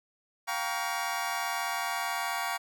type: chord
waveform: 25% pulse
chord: G half-diminished seventh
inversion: third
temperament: just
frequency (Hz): 705.6 / 784 / 940.8 / 1128.9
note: F5 / G5 / Bb5 / Db6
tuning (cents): +18 / 0 / +16 / +31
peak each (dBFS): -32 / -33 / -32 / -32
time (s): 0.47-2.58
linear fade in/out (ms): 20
effects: none